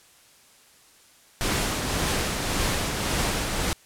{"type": "noise with tremolo", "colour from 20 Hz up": "pink", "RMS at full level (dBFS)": -24, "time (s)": [1.41, 3.73], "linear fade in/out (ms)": 0, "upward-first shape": "triangle", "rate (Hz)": 1.8, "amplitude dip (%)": 40, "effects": ["white hiss -55 dBFS RMS until 3.85 s", "low-pass 11000 Hz 12 dB/octave"]}